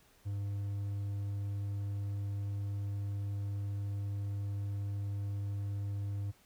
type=tone; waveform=triangle; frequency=100.6 Hz; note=G2; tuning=45 cents sharp; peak=-32 dBFS; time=0.25-6.32 s; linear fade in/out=20 ms; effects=pink hiss -65 dBFS RMS until 6.45 s